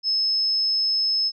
sine tone, 5200 Hz, E8, 24 cents flat, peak -19 dBFS, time 0.03-1.32 s, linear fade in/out 50 ms, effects none

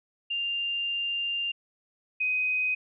sine tone pair in turn, 2794 / 2509 Hz, F7 / D#7, 0 / +14 cents, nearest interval major second, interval 186 cents, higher first, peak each -27 / -24 dBFS, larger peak second, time 0.3-1.52 / 2.2-2.75 s, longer first, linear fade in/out 10 ms, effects none

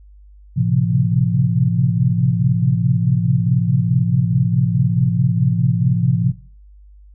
sine tone cluster, 110.5 / 128.4 / 133.1 / 171.3 Hz, A2 / C3 / C3 / F3, +8 / -32 / +30 / -33 cents, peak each -19 dBFS, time 0.56-6.32 s, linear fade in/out 20 ms, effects noise-tail reverb RT60 0.4 s tail -17 dB re dry + added 50 Hz sine -41 dBFS peak until 7.14 s

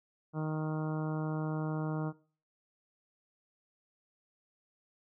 harmonic tone, 155.56 Hz, D#3, in tune, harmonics 1 / 2 / 3 / 4 / 5 / 6 / 7 / 8 / 9, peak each -33 / -39 / -43 / -45 / -47 / -49 / -50 / -51 / -52 dBFS, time 0.33-2.13 s, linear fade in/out 50 ms, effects noise-tail reverb RT60 0.4 s tail -19 dB re dry

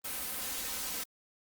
white noise with comb filter, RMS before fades -37 dBFS, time 0.04-1.04 s, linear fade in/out 10 ms, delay 3.9 ms, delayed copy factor +0.6, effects Opus 32 kbps

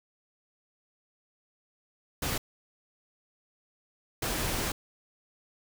pink noise bursts at uneven times, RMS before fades -31 dBFS, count 2, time 2.22-2.38 / 4.22-4.72 s, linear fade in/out 5 ms, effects none

